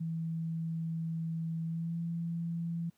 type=tone with pitch glide; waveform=sine; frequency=163.6 to 168.1 Hz; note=E3 to E3; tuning=-13 to +34 cents; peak=-32 dBFS; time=0-2.9 s; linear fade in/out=10 ms; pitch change=+47 cents; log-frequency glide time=1.65-1.98 s; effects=pink hiss -73 dBFS RMS until 2.97 s + high-pass 100 Hz 12 dB/octave